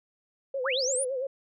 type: tone with vibrato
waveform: sine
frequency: 523.3 Hz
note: C5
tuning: in tune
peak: -28 dBFS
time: 0.54-1.27 s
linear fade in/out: 5 ms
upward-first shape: sine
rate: 8.9 Hz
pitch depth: 93 cents each way
type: linear sweep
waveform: sine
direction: up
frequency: 740 to 10180 Hz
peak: -27 dBFS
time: 0.64-1.05 s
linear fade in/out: 20 ms
effects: none